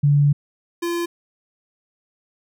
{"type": "tone pair in turn", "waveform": ["sine", "square"], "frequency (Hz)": [144.2, 343], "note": ["D3", "F4"], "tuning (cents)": [-31, -31], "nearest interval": "octave + minor third", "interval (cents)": 1500, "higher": "second", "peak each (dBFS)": [-12, -22], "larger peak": "first", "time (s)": [[0.03, 0.33], [0.82, 1.06]], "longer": "first", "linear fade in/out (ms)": 10, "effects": []}